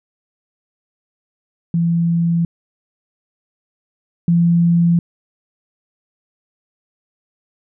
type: tone pair in turn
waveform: sine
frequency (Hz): 168.7 / 170.46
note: E3 / F3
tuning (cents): +40 / -42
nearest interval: unison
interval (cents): 18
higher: second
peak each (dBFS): -13 / -10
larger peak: second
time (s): 1.74-2.45 / 4.28-4.99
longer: neither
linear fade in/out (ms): 2
effects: none